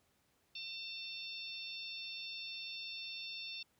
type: harmonic tone with a mistuned harmonic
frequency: 898 Hz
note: A5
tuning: 35 cents sharp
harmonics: 3 / 4 / 5 / 6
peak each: -47 / -47 / -49 / -52 dBFS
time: 0.55-3.63 s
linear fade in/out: 5 ms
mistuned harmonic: 5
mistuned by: -25 cents
effects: pink hiss -75 dBFS RMS until 3.79 s + high-pass 60 Hz 12 dB/octave